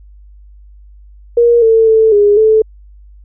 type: tone with pitch steps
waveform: sine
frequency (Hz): 472.7 / 448.6 / 442.5 / 411.1 / 437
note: A#4 / A4 / A4 / G#4 / A4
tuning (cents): +24 / +34 / +10 / -18 / -12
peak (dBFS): -5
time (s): 1.37-2.62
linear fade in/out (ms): 5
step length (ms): 250
effects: added 50 Hz sine -36 dBFS peak until 3.24 s